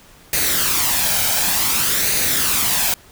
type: noise with flanger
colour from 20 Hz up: white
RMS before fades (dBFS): -18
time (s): 0.33-2.94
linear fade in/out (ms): 2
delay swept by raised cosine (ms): 0.46 to 1.31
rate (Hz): 0.55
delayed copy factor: +0.5
effects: pink hiss -47 dBFS RMS until 3.11 s